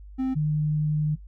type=tone pair in turn; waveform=triangle / sine; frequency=261.6 / 151.89 Hz; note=C4 / D#3; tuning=0 / -41 cents; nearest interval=major sixth; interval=941 cents; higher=first; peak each=-21 / -21 dBFS; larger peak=neither; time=0.18-0.35 / 0.35-1.16 s; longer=second; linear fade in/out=20 ms; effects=noise-tail reverb RT60 0.1 s tail -17 dB re dry + added 50 Hz sine -41 dBFS peak until 1.27 s